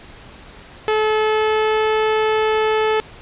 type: tone with pitch glide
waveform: sawtooth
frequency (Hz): 431.8 to 434.6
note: A4 to A4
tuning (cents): -33 to -21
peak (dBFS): -11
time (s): 0.88-3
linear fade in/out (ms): 0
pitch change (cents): +12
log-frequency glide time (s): 1.07-1.96
effects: pink hiss -41 dBFS RMS until 3.21 s + resampled to 8000 Hz

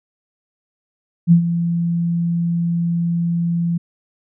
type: tone with ADSR envelope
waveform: sine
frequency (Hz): 170.1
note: F3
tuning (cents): -45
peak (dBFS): -5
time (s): 1.27-3.78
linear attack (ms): 46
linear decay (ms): 96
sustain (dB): -11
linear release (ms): 10
effects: none

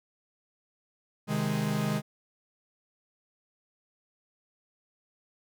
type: chord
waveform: 45% pulse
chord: Ab major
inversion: first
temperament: equal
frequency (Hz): 130.81 / 155.56 / 207.7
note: C3 / Eb3 / Ab3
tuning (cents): 0 / 0 / 0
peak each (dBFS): -34 / -31 / -30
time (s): 1.27-2.02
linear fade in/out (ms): 50
effects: none

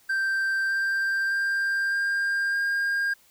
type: tone with pitch steps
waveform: triangle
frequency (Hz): 1568 / 1578.9 / 1589.9 / 1600.9 / 1612.1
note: G6 / G6 / G6 / G6 / G6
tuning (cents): 0 / +12 / +24 / +36 / +48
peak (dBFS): -21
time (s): 0.09-3.14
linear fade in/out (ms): 10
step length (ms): 610
effects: white hiss -59 dBFS RMS until 3.3 s

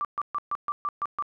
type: tone bursts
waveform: sine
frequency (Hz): 1172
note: D6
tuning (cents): -4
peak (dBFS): -25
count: 8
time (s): 0.01-1.224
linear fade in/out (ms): 0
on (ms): 38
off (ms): 130
effects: none

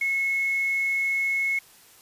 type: tone with quantisation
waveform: sine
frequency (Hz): 2183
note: C#7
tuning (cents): -27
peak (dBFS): -22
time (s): 0.01-1.59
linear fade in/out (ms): 5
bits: 7
effects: white hiss -53 dBFS RMS until 2.01 s + resampled to 32000 Hz

